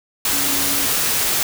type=tone in noise; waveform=sine; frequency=279.1 Hz; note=C#4; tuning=12 cents sharp; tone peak=-29 dBFS; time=0.33-0.86 s; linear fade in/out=2 ms; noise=white; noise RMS=-19 dBFS; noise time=0.25-1.43 s; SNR=-13 dB; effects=none